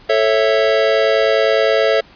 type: chord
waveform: square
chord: A major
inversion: none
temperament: equal with one note detuned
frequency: 440 / 549.3 / 659.3 Hz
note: A4 / C#5 / E5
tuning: 0 / -16 / 0 cents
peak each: -17 dBFS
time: 0.09-2.01 s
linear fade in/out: 10 ms
effects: pink hiss -45 dBFS RMS until 2.15 s + resampled to 11025 Hz